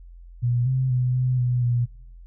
sine tone with pitch steps, 121 / 130.4 / 125.4 / 127.1 / 123.5 / 120.6 Hz, B2 / C3 / B2 / C3 / B2 / B2, -35 / -5 / +27 / -50 / 0 / -41 cents, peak -19 dBFS, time 0.42-1.86 s, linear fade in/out 20 ms, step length 240 ms, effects noise-tail reverb RT60 0.6 s tail -20 dB re dry + added 43 Hz sine -41 dBFS peak until 2.26 s

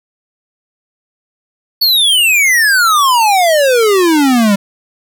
square exponential sweep, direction down, 4514 to 194.1 Hz, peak -8 dBFS, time 1.81-4.56 s, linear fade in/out 10 ms, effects none

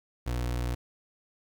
30% pulse tone, 60.6 Hz, B1, 32 cents flat, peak -26 dBFS, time 0.26-0.75 s, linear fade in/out 10 ms, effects 10-bit

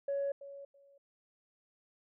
sine tone with echo, 559 Hz, C#5, 14 cents sharp, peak -30 dBFS, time 0.08-0.32 s, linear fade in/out 5 ms, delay 330 ms, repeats 2, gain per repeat -15 dB, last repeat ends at 0.98 s, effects tanh soft clip ceiling -28 dBFS

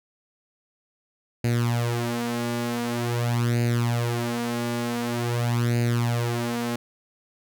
sawtooth tone with flanger, 119 Hz, A#2, 36 cents sharp, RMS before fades -25 dBFS, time 1.44-6.76 s, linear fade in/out 5 ms, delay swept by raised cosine 0.44 to 4.94 ms, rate 0.46 Hz, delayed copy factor +0.75, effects none

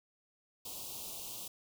white band-stop noise, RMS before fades -44 dBFS, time 0.65-1.48 s, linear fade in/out 5 ms, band 1100 to 2700 Hz, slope 48 dB/octave, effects none

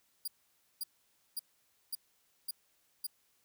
5% pulse tone bursts, 4815 Hz, D8, 42 cents sharp, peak -28 dBFS, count 6, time 0.25-3.068 s, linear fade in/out 5 ms, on 28 ms, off 530 ms, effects white hiss -73 dBFS RMS until 3.44 s

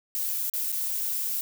violet noise with dropouts, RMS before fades -29 dBFS, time 0.15-1.41 s, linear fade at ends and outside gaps 0 ms, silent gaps 0.498-0.537 / 0.719-0.726 s, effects none

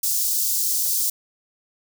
white high-pass noise, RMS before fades -22 dBFS, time 0.03-1.1 s, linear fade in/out 5 ms, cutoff 5000 Hz, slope 24 dB/octave, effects none

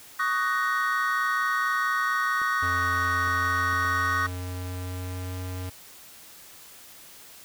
triangle chord, D# minor seventh, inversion third, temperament just, 1120.1 / 1244.5 / 1493.4 / 1866.8 Hz, C#6 / D#6 / F#6 / A#6, +18 / 0 / +16 / +2 cents, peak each -27 dBFS, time 0.19-4.27 s, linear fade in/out 10 ms
clicks, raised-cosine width 2 ms, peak -32 dBFS, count 4, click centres 2.417 / 3.274 / 3.731 / 3.848 s
square tone with pitch glide, 89 to 91.77 Hz, F2 to F#2, +33 to -14 cents, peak -32 dBFS, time 2.62-5.7 s, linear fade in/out 10 ms, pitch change +53 cents, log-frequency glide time 3.1-5.44 s
effects white hiss -48 dBFS RMS until 7.44 s

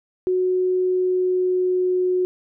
sine tone with pitch glide, 367.8 to 365.3 Hz, F#4 to F#4, -10 to -22 cents, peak -17 dBFS, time 0.27-2.25 s, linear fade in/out 0 ms, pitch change -12 cents, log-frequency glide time 0.81-2.03 s, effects none

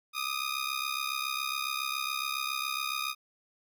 15% pulse ring-modulated tone, 1234 Hz, D#6, 15 cents flat, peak -22 dBFS, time 0.13-3.15 s, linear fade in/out 50 ms, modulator 33.6 Hz, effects none

